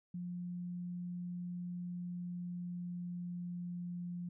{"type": "tone with pitch glide", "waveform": "sine", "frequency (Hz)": [176.9, 175.58], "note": ["F3", "F3"], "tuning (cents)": [23, 10], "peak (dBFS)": -39, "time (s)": [0.14, 4.29], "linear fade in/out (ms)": 5, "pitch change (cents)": -13, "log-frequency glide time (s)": [1.8, 4.14], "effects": []}